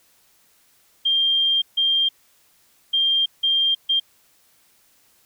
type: tone bursts at uneven times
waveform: sine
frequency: 3191 Hz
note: G7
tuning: 30 cents sharp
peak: -16 dBFS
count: 5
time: 1.05-1.62 / 1.77-2.09 / 2.93-3.26 / 3.43-3.75 / 3.89-4 s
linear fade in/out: 10 ms
effects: white hiss -59 dBFS RMS until 5.25 s